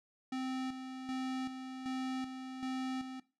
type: tone with tremolo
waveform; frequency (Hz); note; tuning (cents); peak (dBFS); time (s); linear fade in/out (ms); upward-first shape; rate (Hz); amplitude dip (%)
square; 260; C4; -11; -36; 0.32-3.2; 5; square; 1.3; 55
effects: noise-tail reverb RT60 0.3 s tail -18 dB re dry + low-pass 6000 Hz 12 dB/octave